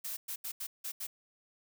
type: noise bursts at uneven times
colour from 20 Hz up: blue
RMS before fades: -39 dBFS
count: 6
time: 0.04-0.17 / 0.28-0.36 / 0.44-0.52 / 0.6-0.67 / 0.84-0.92 / 1-1.07 s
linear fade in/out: 10 ms
effects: none